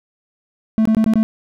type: tone bursts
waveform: triangle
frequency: 220 Hz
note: A3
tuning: in tune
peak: -9 dBFS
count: 5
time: 0.78-1.23 s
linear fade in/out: 0 ms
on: 74 ms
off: 20 ms
effects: none